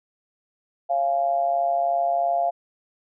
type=tone with amplitude modulation; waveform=sine; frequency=692 Hz; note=F5; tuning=16 cents flat; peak=-16 dBFS; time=0.89-2.51 s; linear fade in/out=20 ms; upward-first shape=sine; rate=143 Hz; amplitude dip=70%; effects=none